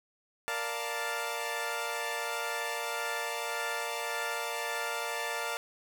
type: chord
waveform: 15% pulse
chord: Bb major seventh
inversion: none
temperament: equal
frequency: 466.2 / 587.3 / 698.5 / 880 Hz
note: Bb4 / D5 / F5 / A5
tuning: 0 / 0 / 0 / 0 cents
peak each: -32 dBFS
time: 0.48-5.57 s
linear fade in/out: 0 ms
effects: none